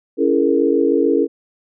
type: chord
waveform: sine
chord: A# half-diminished seventh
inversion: first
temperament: just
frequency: 279.7 / 335.6 / 419.5 / 466.2 Hz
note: C#4 / E4 / G#4 / A#4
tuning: +16 / +31 / +17 / 0 cents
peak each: -18 dBFS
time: 0.17-1.28 s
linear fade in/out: 50 ms
effects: none